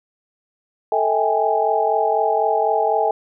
sine tone cluster, 442.1 / 646 / 790 / 834 Hz, A4 / E5 / G5 / G#5, +8 / -35 / +13 / +7 cents, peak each -21 dBFS, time 0.92-3.11 s, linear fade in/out 2 ms, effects none

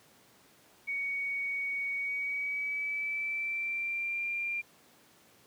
sine tone with pitch glide, 2239 to 2386 Hz, C#7 to D7, +17 to +27 cents, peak -31 dBFS, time 0.87-4.62 s, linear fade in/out 20 ms, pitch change +110 cents, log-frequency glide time 1.96-4.26 s, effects pink hiss -61 dBFS RMS until 5.46 s + high-pass 150 Hz 12 dB/octave

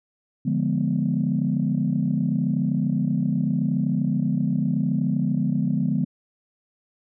sine chord, D diminished seventh, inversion none, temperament equal, 146.83 / 174.61 / 207.7 / 246.9 Hz, D3 / F3 / Ab3 / Cb4, 0 / 0 / 0 / 0 cents, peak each -25 dBFS, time 0.45-6.05 s, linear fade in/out 10 ms, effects tanh soft clip ceiling -11 dBFS

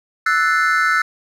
triangle chord, F# half-diminished seventh, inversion third, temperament equal, 1318.5 / 1480 / 1760 / 2093 Hz, E6 / F#6 / A6 / C7, 0 / 0 / 0 / 0 cents, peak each -16 / -16 / -19 / -22 dBFS, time 0.26-1.02 s, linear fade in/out 5 ms, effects none

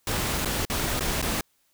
pink noise with dropouts, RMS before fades -27 dBFS, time 0.07-1.41 s, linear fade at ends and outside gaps 2 ms, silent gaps 0.449-0.456 / 0.652-0.699 / 0.995-1.007 / 1.217-1.225 s, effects white hiss -68 dBFS RMS until 1.73 s

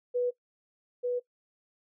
sine tone pair in turn, 491.1 / 491.1 Hz, B4 / B4, -10 / -10 cents, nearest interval unison, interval 0 cents, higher neither, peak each -25 / -27 dBFS, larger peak first, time 0.14-0.31 / 1.03-1.2 s, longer neither, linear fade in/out 20 ms, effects noise-tail reverb RT60 0.1 s tail -19 dB re dry

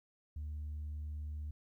sine tone, 75.3 Hz, D2, 44 cents sharp, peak -37 dBFS, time 0.36-1.51 s, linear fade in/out 5 ms, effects tanh soft clip ceiling -37 dBFS + 13-bit

